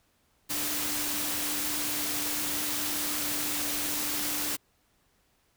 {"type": "tone in noise", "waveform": "sine", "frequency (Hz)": 296.4, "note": "D4", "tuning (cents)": 16, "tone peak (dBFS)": -40, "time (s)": [0.49, 4.57], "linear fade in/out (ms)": 20, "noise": "white", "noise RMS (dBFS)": -31, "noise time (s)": [0.49, 4.57], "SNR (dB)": -12, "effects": ["pink hiss -69 dBFS RMS until 5.56 s"]}